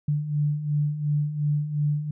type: beating tone pair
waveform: sine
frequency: 145.8 / 148.6 Hz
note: D3 / D3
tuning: -12 / +21 cents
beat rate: 2.8 Hz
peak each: -29 / -23 dBFS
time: 0.08-2.11 s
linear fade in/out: 5 ms
effects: none